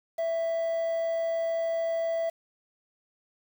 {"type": "tone with quantisation", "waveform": "triangle", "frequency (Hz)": 661, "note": "E5", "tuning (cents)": 5, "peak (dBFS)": -24, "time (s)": [0.18, 2.3], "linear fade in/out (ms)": 10, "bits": 8, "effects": []}